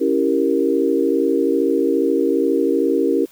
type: chord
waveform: sine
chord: C# diminished seventh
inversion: none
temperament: equal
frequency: 277.2 / 329.6 / 392 / 466.2 Hz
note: C#4 / E4 / G4 / Bb4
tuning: 0 / 0 / 0 / 0 cents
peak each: -20 dBFS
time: 0-3.26 s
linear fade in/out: 20 ms
effects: white hiss -50 dBFS RMS until 3.31 s